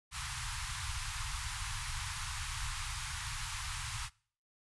pink band-stop noise, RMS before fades -39 dBFS, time 0.11-4.1 s, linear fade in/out 50 ms, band 130 to 910 Hz, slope 48 dB/octave, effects noise-tail reverb RT60 0.5 s tail -24 dB re dry + resampled to 24000 Hz

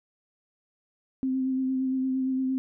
sine tone with vibrato, 261.6 Hz, C4, in tune, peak -24 dBFS, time 1.23-2.58 s, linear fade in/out 0 ms, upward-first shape sine, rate 8.7 Hz, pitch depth 19 cents each way, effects none

